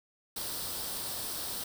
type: noise with comb filter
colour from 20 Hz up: white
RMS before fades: -37 dBFS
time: 0.36-1.64 s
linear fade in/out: 5 ms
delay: 0.22 ms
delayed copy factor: +0.55
effects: none